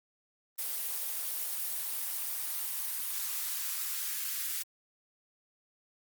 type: noise with high-pass filter sweep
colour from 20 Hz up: blue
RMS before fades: -35 dBFS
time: 0.58-4.63 s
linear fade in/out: 10 ms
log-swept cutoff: 390 to 1600 Hz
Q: 1.4
effects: Opus 32 kbps